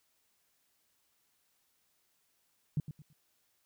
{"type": "tone with echo", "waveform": "sine", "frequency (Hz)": 150, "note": "D3", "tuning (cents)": 37, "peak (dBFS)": -27, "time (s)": [2.77, 2.8], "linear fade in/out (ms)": 2, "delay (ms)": 110, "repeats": 3, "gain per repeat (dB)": -11, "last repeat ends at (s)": 3.13, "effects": ["white hiss -75 dBFS RMS until 3.65 s"]}